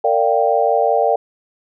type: chord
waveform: sine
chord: G minor seventh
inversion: first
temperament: equal with one note detuned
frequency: 457.9 / 587.3 / 698.5 / 784 Hz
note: Bb4 / D5 / F5 / G5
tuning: -31 / 0 / 0 / 0 cents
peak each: -18 dBFS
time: 0.04-1.16 s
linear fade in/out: 5 ms
effects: none